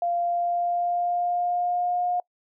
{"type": "tone with pitch glide", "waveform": "sine", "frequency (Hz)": [694, 713.9], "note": ["F5", "F5"], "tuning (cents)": [-11, 38], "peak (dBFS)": -22, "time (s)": [0.02, 2.2], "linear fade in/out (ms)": 2, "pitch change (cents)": 49, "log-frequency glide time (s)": [0.17, 2.05], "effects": ["noise-tail reverb RT60 0.1 s tail -25 dB re dry"]}